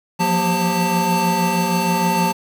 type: tone cluster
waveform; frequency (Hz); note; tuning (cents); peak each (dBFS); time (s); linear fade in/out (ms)
square; 172 / 178.4 / 234.9 / 392.8 / 893; F3 / F3 / A#3 / G4 / A5; -26 / +37 / +13 / +4 / +25; -28 / -21 / -27 / -29 / -20; 0.19-2.33; 20
effects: 8-bit